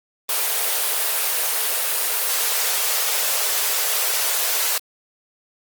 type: high-pass noise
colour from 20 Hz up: white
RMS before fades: -21 dBFS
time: 0.29-4.78 s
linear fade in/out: 2 ms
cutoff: 400 Hz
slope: 96 dB/octave
effects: Opus 24 kbps